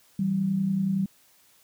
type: tone pair together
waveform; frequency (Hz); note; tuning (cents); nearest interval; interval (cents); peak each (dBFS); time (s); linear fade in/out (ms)
sine; 162.6 / 193.37; E3 / G3; -23 / -23; minor third; 300; -31 / -23; 0.19-1.06; 5
effects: white hiss -60 dBFS RMS until 1.63 s